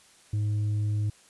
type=tone with tanh clipping; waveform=sine; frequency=105 Hz; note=G#2; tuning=19 cents sharp; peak=-25 dBFS; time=0.33-1.1 s; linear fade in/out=5 ms; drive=3 dB; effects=white hiss -57 dBFS RMS until 1.29 s + resampled to 24000 Hz